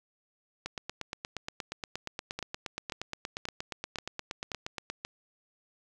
two click trains, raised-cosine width 0.2 ms, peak -18 / -18 dBFS, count 6 / 37, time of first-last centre 2.39-5.05 / 0.66-4.9 s, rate 1.88 / 8.49 Hz, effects none

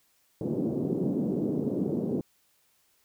pink band-pass noise, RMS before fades -29 dBFS, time 0.41-2.21 s, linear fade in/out 2 ms, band 170 to 420 Hz, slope 24 dB/octave, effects white hiss -68 dBFS RMS until 3.04 s

